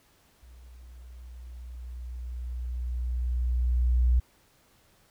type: tone with level ramp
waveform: sine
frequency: 61.1 Hz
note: B1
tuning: 18 cents flat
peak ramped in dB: -48 to -18 dBFS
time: 0.42-4.2 s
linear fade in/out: 10 ms
effects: pink hiss -63 dBFS RMS until 5.1 s